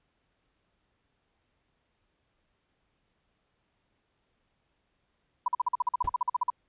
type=tone bursts; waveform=sine; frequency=987.8 Hz; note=B5; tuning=in tune; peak=-22 dBFS; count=16; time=5.46-6.502 s; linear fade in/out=5 ms; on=22 ms; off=46 ms
type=noise with exponential decay; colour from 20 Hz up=brown; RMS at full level=-30 dBFS; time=6.04-6.14 s; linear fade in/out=5 ms; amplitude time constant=21 ms
effects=pink hiss -75 dBFS RMS until 6.68 s + resampled to 8000 Hz

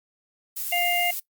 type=noise; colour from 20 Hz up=violet; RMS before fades=-30 dBFS; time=0.56-1.2 s; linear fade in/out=10 ms
type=harmonic tone; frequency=702 Hz; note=F5; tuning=9 cents sharp; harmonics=1 / 3 / 4; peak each=-26 / -26 / -26 dBFS; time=0.72-1.11 s; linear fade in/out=5 ms
effects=noise-tail reverb RT60 0.1 s tail -18 dB re dry + Opus 48 kbps

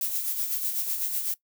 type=noise with tremolo; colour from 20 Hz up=violet; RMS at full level=-27 dBFS; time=0.01-1.34 s; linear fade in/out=2 ms; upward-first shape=sine; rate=8 Hz; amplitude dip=50%; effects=noise-tail reverb RT60 0.1 s tail -18 dB re dry

